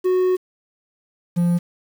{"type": "tone pair in turn", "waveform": "triangle", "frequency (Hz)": [367.9, 173.63], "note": ["F#4", "F3"], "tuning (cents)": [-10, -10], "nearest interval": "octave + minor second", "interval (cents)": 1300, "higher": "first", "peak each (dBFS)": -13, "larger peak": "neither", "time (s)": [[0.04, 0.37], [1.36, 1.59]], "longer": "first", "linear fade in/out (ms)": 20, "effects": ["7-bit"]}